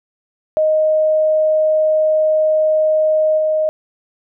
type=tone with level steps; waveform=sine; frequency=622.3 Hz; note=D#5; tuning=in tune; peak=-11 / -13 dBFS; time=0.57-3.69 s; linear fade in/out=0 ms; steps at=3.37 s; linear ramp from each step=20 ms; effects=none